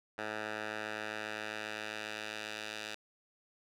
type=tone with band-pass filter sweep; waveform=10% pulse; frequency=107.5 Hz; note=A2; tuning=40 cents flat; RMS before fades=-41 dBFS; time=0.18-2.95 s; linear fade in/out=5 ms; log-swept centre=1400 to 3300 Hz; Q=1; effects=none